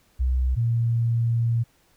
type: tone pair in turn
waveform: sine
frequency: 63.7 / 116.49 Hz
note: C2 / A#2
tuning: -46 / -1 cents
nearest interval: minor seventh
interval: 1045 cents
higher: second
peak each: -19 dBFS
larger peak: neither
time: 0.19-0.56 / 0.56-1.64 s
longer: second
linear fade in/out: 20 ms
effects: pink hiss -62 dBFS RMS until 1.96 s